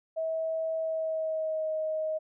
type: tone with pitch glide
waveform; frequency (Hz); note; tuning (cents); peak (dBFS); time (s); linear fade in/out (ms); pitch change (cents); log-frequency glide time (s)
sine; 645 to 627.4; E5 to D#5; -38 to +14; -28; 0.16-2.19; 20; -48; 0.79-1.72
effects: none